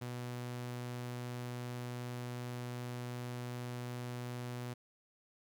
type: tone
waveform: sawtooth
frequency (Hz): 122.6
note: B2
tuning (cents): -12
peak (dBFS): -36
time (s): 0.01-4.74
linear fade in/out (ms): 10
effects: 13-bit